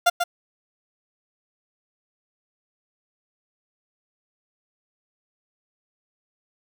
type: tone with echo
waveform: 30% pulse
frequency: 698.5 Hz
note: F5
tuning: in tune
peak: -11 dBFS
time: 0.06-0.1 s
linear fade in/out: 10 ms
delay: 140 ms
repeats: 1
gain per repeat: -6 dB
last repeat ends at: 0.24 s
effects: none